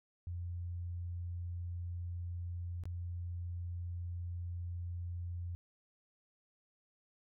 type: tone with dropouts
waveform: sine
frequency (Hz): 87.3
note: F2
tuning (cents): 0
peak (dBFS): -38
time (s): 0.27-5.55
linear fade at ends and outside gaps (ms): 0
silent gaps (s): 2.837-2.855
effects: none